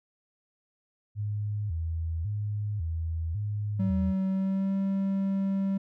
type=tone with vibrato; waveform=sine; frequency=92.4 Hz; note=F#2; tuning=2 cents flat; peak=-28 dBFS; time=1.15-4.14 s; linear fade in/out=50 ms; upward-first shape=square; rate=0.91 Hz; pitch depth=210 cents each way
type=tone with pitch glide; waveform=triangle; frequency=190.4 to 194.63 Hz; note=F#3 to G3; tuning=+50 to -12 cents; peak=-23 dBFS; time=3.79-5.78 s; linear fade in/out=10 ms; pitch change=+38 cents; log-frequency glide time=4.27-4.75 s
effects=none